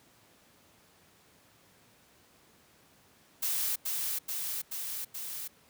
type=noise with echo; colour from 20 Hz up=blue; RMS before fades=-31 dBFS; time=3.42-3.76 s; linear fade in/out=10 ms; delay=430 ms; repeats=4; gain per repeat=-2 dB; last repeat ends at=5.48 s; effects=pink hiss -62 dBFS RMS until 5.69 s + high-pass 100 Hz 12 dB/octave